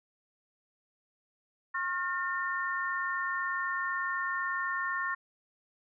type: tone cluster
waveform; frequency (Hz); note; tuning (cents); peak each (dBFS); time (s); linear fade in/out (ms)
sine; 1082 / 1404 / 1812; C#6 / F6 / A#6; -42 / +9 / -50; -34 / -37 / -33; 1.74-5.15; 10
effects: none